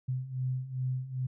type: beating tone pair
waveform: sine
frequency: 127 / 129.5 Hz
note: B2 / C3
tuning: +49 / -17 cents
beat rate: 2.5 Hz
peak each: -36 / -32 dBFS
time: 0.08-1.27 s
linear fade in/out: 10 ms
effects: none